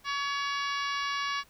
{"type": "harmonic tone", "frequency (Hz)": 564, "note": "C#5", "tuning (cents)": 30, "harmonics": [2, 3, 4, 5, 6, 7, 8, 9, 10], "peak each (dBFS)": [-32, -36, -38, -40, -42, -43, -44, -45, -46], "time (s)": [0.04, 1.44], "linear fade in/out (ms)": 50, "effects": ["pink hiss -61 dBFS RMS until 1.49 s"]}